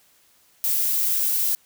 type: noise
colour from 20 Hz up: violet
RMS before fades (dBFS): -22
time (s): 0.64-1.55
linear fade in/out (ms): 0
effects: white hiss -59 dBFS RMS until 1.65 s